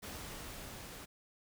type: noise with level ramp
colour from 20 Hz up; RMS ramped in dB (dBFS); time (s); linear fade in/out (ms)
pink; -45 to -49; 0.02-1.06; 20
effects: none